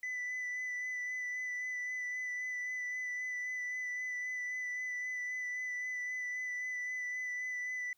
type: tone with vibrato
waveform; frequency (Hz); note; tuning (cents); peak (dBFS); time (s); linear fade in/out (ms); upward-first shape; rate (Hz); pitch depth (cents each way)
sine; 1993; B6; +15; -33; 0.03-7.93; 2; sine; 3.8; 15
effects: tanh soft clip ceiling -35 dBFS + white hiss -75 dBFS RMS until 7.97 s